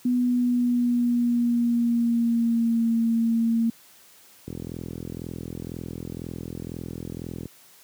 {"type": "tone with pitch glide", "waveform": "sine", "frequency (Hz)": [246.9, 229], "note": ["B3", "A#3"], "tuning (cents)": [0, -31], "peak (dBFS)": -19, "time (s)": [0.05, 3.7], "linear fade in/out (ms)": 5, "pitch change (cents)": -131, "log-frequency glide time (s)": [0.15, 2.93]}
{"type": "click train", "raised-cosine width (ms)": 3, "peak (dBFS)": -20, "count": 126, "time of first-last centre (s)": [4.48, 7.456], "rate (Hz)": 42}
{"effects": ["white hiss -53 dBFS RMS until 7.83 s", "high-pass 80 Hz 12 dB/octave"]}